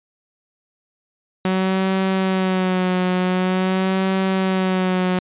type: tone with vibrato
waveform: sawtooth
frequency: 186.5 Hz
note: F#3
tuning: 14 cents sharp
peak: -13 dBFS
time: 1.45-5.19 s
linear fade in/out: 2 ms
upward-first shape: sine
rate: 0.46 Hz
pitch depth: 37 cents each way
effects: resampled to 8000 Hz